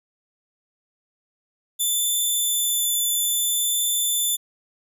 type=tone with vibrato; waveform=5% pulse; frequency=3520 Hz; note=A7; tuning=in tune; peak=-13 dBFS; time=1.79-4.37 s; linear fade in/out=20 ms; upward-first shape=triangle; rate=0.6 Hz; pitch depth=8 cents each way; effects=none